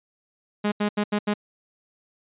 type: tone bursts at uneven times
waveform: sawtooth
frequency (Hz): 207.7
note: G#3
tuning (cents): 0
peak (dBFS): -17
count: 5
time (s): 0.64-0.72 / 0.8-0.89 / 0.97-1.04 / 1.12-1.19 / 1.27-1.34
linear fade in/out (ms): 10
effects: resampled to 8000 Hz